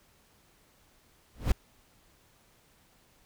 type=noise with exponential growth; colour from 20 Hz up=brown; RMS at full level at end=-19 dBFS; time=1.34-1.52 s; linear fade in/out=5 ms; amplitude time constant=39 ms; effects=pink hiss -64 dBFS RMS until 3.25 s